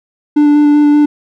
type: tone with vibrato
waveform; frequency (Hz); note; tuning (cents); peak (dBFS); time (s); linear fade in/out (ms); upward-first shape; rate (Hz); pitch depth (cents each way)
triangle; 294.5; D4; +5; -3; 0.36-1.06; 10; square; 5.2; 9
effects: none